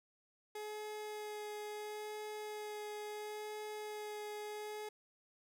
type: tone with vibrato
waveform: 30% pulse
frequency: 422.4 Hz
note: G#4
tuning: 29 cents sharp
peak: -40 dBFS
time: 0.55-4.89 s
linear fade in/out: 5 ms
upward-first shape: sine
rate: 0.73 Hz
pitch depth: 10 cents each way
effects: none